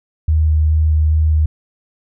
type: tone with vibrato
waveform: sine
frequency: 77.7 Hz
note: D#2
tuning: 2 cents flat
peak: -10 dBFS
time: 0.28-1.46 s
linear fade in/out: 5 ms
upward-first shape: square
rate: 2.4 Hz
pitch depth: 9 cents each way
effects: none